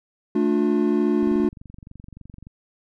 triangle chord, D minor, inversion second, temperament equal with one note detuned, 220 / 293.7 / 356.4 Hz, A3 / D4 / F4, 0 / 0 / +35 cents, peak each -20 dBFS, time 0.35-1.49 s, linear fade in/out 5 ms
click train, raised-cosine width 5 ms, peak -29 dBFS, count 30, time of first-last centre 1.23-2.469 s, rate 23.4 Hz
effects none

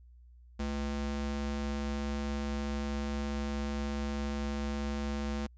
square ring-modulated tone, 141 Hz, C#3, 30 cents sharp, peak -30 dBFS, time 0.59-5.47 s, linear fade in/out 10 ms, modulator 76.3 Hz, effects added 60 Hz sine -53 dBFS peak until 5.57 s + resampled to 16000 Hz

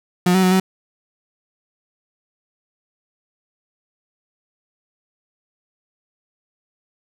35% pulse tone with pitch steps, 179.1 / 188.1 / 184 / 188.3 Hz, F3 / F#3 / F#3 / F#3, +44 / +29 / -9 / +31 cents, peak -11 dBFS, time 0.26-0.6 s, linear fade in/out 5 ms, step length 85 ms, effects none

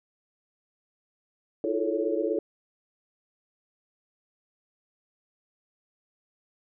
sine tone cluster, 321.2 / 349.3 / 430.1 / 446.3 / 557 Hz, E4 / F4 / A4 / A4 / C#5, -45 / 0 / -39 / +25 / +8 cents, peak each -31 dBFS, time 1.64-2.39 s, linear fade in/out 2 ms, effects none

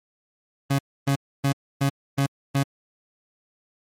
30% pulse tone bursts, 138.59 Hz, C#3, in tune, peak -16 dBFS, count 6, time 0.7-2.634 s, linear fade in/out 10 ms, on 89 ms, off 280 ms, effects MP3 64 kbps

